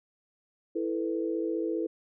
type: chord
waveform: sine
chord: E suspended fourth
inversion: none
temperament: just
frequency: 329.6 / 439.5 / 494.4 Hz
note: E4 / A4 / B4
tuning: 0 / -2 / +2 cents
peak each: -30 / -33 / -35 dBFS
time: 0.75-1.87 s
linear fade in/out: 10 ms
effects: none